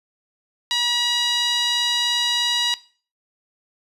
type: tone with band-pass filter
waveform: sawtooth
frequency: 963 Hz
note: B5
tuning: 44 cents flat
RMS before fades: -21 dBFS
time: 0.71-2.74 s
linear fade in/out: 0 ms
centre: 3900 Hz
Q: 2.9
effects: noise-tail reverb RT60 0.4 s tail -18 dB re dry + resampled to 32000 Hz